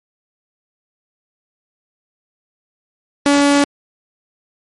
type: tone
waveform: sawtooth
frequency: 284.9 Hz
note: C#4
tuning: 48 cents sharp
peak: -6 dBFS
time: 3.26-3.64 s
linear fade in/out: 0 ms
effects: MP3 48 kbps